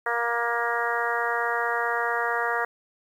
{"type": "harmonic tone", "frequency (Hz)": 235.5, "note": "A#3", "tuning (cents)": 18, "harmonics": [2, 3, 4, 5, 6, 7, 8], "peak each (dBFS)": [-31, -31, -31, -31, -31, -31, -31], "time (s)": [0.06, 2.65], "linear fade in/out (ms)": 5, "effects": ["9-bit"]}